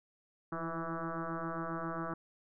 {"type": "tone with frequency modulation", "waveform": "sine", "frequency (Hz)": 491.3, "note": "B4", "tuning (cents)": -9, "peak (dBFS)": -35, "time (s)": [0.52, 2.14], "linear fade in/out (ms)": 5, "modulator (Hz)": 165, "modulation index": 5.7, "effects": []}